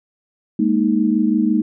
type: chord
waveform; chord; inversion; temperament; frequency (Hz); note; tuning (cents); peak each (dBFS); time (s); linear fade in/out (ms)
sine; Ab suspended second; none; just; 207.7 / 233.6 / 311.5; Ab3 / Bb3 / Eb4; 0 / +4 / +2; -18; 0.59-1.62; 5
effects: none